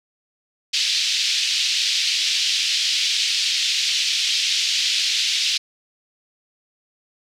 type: band-pass noise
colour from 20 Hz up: white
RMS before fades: -21 dBFS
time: 0.73-5.58 s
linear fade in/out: 10 ms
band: 2700 to 5000 Hz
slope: 24 dB/octave
effects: none